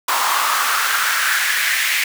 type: noise with high-pass filter sweep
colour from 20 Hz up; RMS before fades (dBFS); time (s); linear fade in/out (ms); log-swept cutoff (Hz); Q
pink; -18; 0.08-2.04; 5; 980 to 2100; 3.7
effects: none